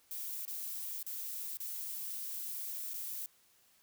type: noise with dropouts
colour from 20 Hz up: violet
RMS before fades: -41 dBFS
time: 0.11-3.26 s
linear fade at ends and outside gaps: 1 ms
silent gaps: 0.452-0.478 / 1.029-1.065 / 1.571-1.602 / 2.936-2.94 s
effects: white hiss -68 dBFS RMS until 3.82 s